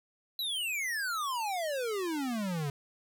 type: exponential sweep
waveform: square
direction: down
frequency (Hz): 4048 to 137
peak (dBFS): -32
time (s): 0.39-2.7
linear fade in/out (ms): 2
effects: none